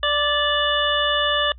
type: harmonic tone with a mistuned harmonic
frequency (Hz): 587.3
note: D5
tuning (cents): 0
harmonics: 1 / 2 / 3 / 5 / 6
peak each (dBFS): -24 / -24 / -24 / -24 / -24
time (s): 0.03-1.52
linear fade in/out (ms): 2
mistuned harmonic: 3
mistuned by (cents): -19
effects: noise-tail reverb RT60 0.1 s tail -25 dB re dry + added 60 Hz sine -39 dBFS peak until 1.58 s